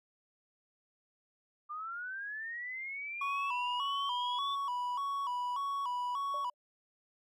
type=linear sweep; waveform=sine; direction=up; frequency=1186 to 3520 Hz; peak=-38 dBFS; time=1.69-4.56 s; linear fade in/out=20 ms
type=tone with vibrato; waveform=triangle; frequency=1046.5 Hz; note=C6; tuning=in tune; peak=-31 dBFS; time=3.21-6.5 s; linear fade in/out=5 ms; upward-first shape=square; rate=1.7 Hz; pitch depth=110 cents each way
type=tone with exponential decay; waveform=sine; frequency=589 Hz; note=D5; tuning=5 cents sharp; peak=-40 dBFS; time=6.34-6.54 s; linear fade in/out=2 ms; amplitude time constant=43 ms
effects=none